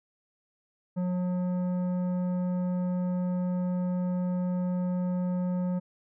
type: tone with tanh clipping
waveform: sine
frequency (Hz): 180.4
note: F#3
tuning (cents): -44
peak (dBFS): -28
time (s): 0.96-5.8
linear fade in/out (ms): 20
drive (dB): 11
effects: none